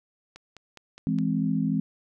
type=click train; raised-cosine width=0.2 ms; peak=-27 dBFS; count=5; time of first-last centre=0.36-1.186 s; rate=4.84 Hz
type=chord; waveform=sine; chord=E augmented; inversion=none; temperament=equal; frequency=164.81 / 207.7 / 261.6 Hz; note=E3 / G#3 / B#3; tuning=0 / 0 / 0 cents; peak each=-27 dBFS; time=1.07-1.8 s; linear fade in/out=0 ms
effects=none